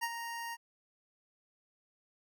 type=tone with ADSR envelope; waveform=25% pulse; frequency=932.3 Hz; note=A#5; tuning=in tune; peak=-27 dBFS; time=0.01-0.57 s; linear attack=26 ms; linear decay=47 ms; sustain=-8 dB; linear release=38 ms; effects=none